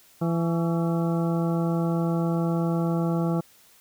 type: harmonic tone with a mistuned harmonic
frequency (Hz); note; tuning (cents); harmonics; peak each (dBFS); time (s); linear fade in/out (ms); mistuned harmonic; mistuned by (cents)
167.7; E3; +30; 1 / 2 / 3 / 4 / 5 / 7 / 8; -23 / -29 / -33 / -35 / -37 / -40 / -41; 0.21-3.41; 10; 7; -58
effects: white hiss -56 dBFS RMS until 3.8 s